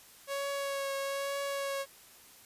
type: tone with vibrato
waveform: sawtooth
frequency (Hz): 554.4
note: C#5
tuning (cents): 0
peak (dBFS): -29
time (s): 0.27-1.86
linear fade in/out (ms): 50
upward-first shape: triangle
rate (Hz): 1.1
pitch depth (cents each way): 20
effects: white hiss -56 dBFS RMS until 2.45 s + resampled to 32000 Hz